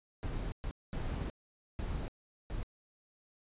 brown noise bursts at uneven times, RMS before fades -37 dBFS, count 5, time 0.23-0.52 / 0.64-0.71 / 0.93-1.3 / 1.79-2.08 / 2.5-2.63 s, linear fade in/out 0 ms, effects resampled to 8000 Hz

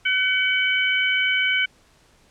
harmonic tone, 756 Hz, F#5, 37 cents sharp, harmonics 2 / 3 / 4, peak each -23 / -21 / -24 dBFS, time 0.05-1.66 s, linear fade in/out 10 ms, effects pink hiss -57 dBFS RMS until 2.3 s + low-pass 9000 Hz 12 dB/octave

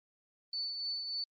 sine tone with tremolo, 4491 Hz, C#8, 22 cents sharp, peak -33 dBFS, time 0.53-1.24 s, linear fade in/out 2 ms, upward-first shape triangle, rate 3.4 Hz, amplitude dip 45%, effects Opus 32 kbps

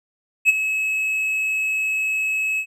triangle tone with ADSR envelope, 2577 Hz, E7, 40 cents flat, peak -7 dBFS, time 0.45-2.66 s, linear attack 41 ms, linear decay 22 ms, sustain -11 dB, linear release 72 ms, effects none

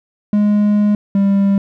triangle tone pair in turn, 207.7 / 198.03 Hz, G#3 / G3, 0 / +18 cents, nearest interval minor second, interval 82 cents, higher first, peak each -8 dBFS, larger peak neither, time 0.33-0.95 / 1.15-1.58 s, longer first, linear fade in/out 2 ms, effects none

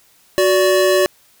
square tone pair together, 370 / 580.4 Hz, F#4 / D5, 0 / -21 cents, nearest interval minor sixth, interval 779 cents, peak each -15 dBFS, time 0.38-1.06 s, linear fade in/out 0 ms, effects white hiss -53 dBFS RMS until 1.4 s

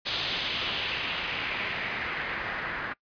white noise with low-pass filter sweep, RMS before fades -32 dBFS, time 0.05-2.94 s, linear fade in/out 20 ms, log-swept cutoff 3800 to 1600 Hz, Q 2.4, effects noise-tail reverb RT60 0.1 s tail -22 dB re dry + resampled to 11025 Hz

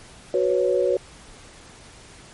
sine chord, F# suspended fourth, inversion none, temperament just, 370 / 493.3 / 555 Hz, F#4 / B4 / C#5, 0 / -2 / +2 cents, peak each -22 dBFS, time 0.34-0.97 s, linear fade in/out 2 ms, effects pink hiss -46 dBFS RMS until 2.33 s + MP3 48 kbps

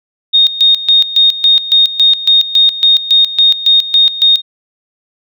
sine tone with tremolo, 3700 Hz, A#7, 14 cents flat, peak -4 dBFS, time 0.33-4.42 s, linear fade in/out 20 ms, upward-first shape square, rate 3.6 Hz, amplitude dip 80%, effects none

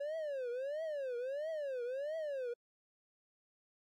triangle tone with vibrato, 556 Hz, C#5, 5 cents sharp, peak -35 dBFS, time 0-2.54 s, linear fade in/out 10 ms, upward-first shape triangle, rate 1.5 Hz, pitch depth 290 cents each way, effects AAC 64 kbps

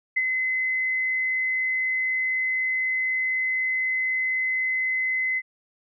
sine tone with ADSR envelope, 2041 Hz, C7, 44 cents flat, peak -18 dBFS, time 0.16-5.42 s, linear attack 12 ms, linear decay 39 ms, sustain -4 dB, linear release 45 ms, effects none

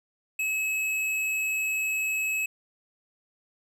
triangle tone with hard clipping, 2576 Hz, E7, 41 cents flat, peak -27 dBFS, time 0.39-2.46 s, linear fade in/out 5 ms, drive 15 dB, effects none

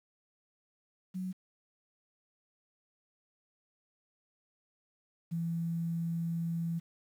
sine tone pair in turn, 185 / 167.31 Hz, F#3 / E3, 0 / +26 cents, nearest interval major second, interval 174 cents, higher first, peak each -34 / -31 dBFS, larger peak second, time 1.14-1.33 / 5.31-6.8 s, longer second, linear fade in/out 20 ms, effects 10-bit

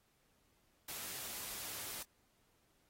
white noise, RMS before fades -45 dBFS, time 0.88-2.03 s, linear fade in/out 5 ms, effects pink hiss -75 dBFS RMS until 2.89 s + AAC 48 kbps

